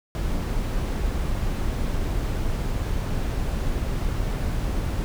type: noise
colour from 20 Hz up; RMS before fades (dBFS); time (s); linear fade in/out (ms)
brown; -25; 0.15-5.04; 0
effects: none